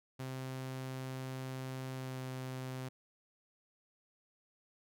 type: tone with pitch glide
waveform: sawtooth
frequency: 130.81 to 129.68 Hz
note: C3 to C3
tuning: 0 to -15 cents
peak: -36 dBFS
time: 0.19-2.89 s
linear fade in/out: 10 ms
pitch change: -15 cents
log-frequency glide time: 1.94-2.2 s
effects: none